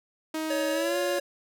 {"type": "tone with pitch glide", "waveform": "sawtooth", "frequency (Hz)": [315.1, 351.7], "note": ["D#4", "F4"], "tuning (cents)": [22, 12], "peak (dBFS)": -25, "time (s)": [0.34, 1.19], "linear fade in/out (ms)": 5, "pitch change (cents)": 190, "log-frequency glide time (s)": [0.72, 0.97]}
{"type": "tone with vibrato", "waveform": "square", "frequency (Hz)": 561, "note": "C#5", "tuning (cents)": 21, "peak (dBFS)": -28, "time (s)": [0.5, 1.2], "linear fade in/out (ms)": 5, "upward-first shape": "sine", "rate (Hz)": 20, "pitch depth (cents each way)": 21}
{"effects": []}